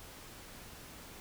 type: silence
effects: pink hiss -51 dBFS RMS until 1.2 s